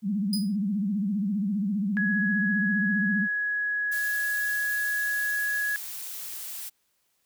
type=tone with vibrato; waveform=sine; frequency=201.5 Hz; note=G3; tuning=48 cents sharp; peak=-24 dBFS; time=0.02-3.28 s; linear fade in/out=50 ms; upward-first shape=sine; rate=15 Hz; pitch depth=140 cents each way
type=tone with exponential decay; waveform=sawtooth; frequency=4978 Hz; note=D#8; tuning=in tune; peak=-23 dBFS; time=0.33-0.56 s; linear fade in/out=2 ms; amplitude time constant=50 ms
type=tone; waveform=sine; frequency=1675 Hz; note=G#6; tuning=14 cents sharp; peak=-25 dBFS; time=1.97-5.76 s; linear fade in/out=0 ms
type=noise; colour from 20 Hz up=blue; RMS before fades=-37 dBFS; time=3.91-6.7 s; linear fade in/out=20 ms
effects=white hiss -72 dBFS RMS until 7.25 s